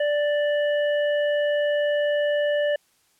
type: harmonic tone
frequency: 587.3 Hz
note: D5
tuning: in tune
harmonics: 1 / 3 / 5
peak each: -20 / -30 / -36 dBFS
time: 0-2.76 s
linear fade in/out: 5 ms
effects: white hiss -64 dBFS RMS until 3.19 s + low-pass 12000 Hz 12 dB/octave